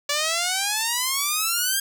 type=exponential sweep; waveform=5% pulse; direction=up; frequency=572 to 1622 Hz; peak=-10 dBFS; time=0.09-1.8 s; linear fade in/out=5 ms; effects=none